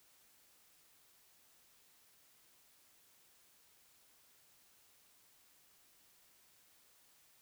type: silence
effects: white hiss -68 dBFS RMS until 7.41 s